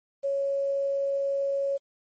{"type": "tone with quantisation", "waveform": "sine", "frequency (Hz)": 554.4, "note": "C#5", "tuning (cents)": 0, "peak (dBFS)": -24, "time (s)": [0.23, 1.78], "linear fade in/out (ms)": 20, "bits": 9, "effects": ["MP3 32 kbps"]}